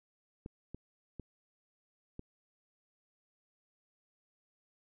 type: clicks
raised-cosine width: 3 ms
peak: -30 dBFS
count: 4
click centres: 0.461 / 0.746 / 1.197 / 2.194 s
effects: none